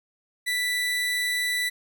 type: tone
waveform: 30% pulse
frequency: 1975.5 Hz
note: B6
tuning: in tune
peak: -21 dBFS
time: 0.46-1.7 s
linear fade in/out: 20 ms
effects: none